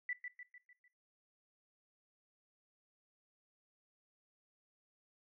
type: tone with echo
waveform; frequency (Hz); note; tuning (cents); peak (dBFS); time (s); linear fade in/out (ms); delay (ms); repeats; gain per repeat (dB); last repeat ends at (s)
sine; 1975.5; B6; 0; -36; 0.09-0.13; 2; 150; 5; -6; 0.88
effects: noise-tail reverb RT60 0.3 s tail -18 dB re dry